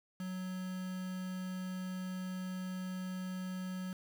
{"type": "tone with quantisation", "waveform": "triangle", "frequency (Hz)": 185, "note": "F#3", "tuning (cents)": 0, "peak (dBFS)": -36, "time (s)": [0.2, 3.93], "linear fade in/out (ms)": 2, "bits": 8, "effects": []}